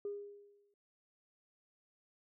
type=tone with exponential decay; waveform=sine; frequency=407.1 Hz; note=G#4; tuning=35 cents flat; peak=-35 dBFS; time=0.05-0.74 s; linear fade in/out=2 ms; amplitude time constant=150 ms; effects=tanh soft clip ceiling -32 dBFS